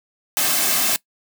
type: noise with comb filter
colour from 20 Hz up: white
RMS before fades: -19 dBFS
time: 0.37-0.96 s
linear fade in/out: 0 ms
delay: 2.1 ms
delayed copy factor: -0.5
effects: noise-tail reverb RT60 0.1 s tail -21 dB re dry + high-pass 200 Hz 12 dB/octave